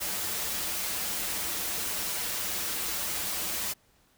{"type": "noise with comb filter", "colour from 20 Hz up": "white", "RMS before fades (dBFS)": -32, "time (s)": [0, 3.74], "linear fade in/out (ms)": 20, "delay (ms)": 7.5, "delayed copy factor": -0.65, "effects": ["pink hiss -65 dBFS RMS until 4.17 s"]}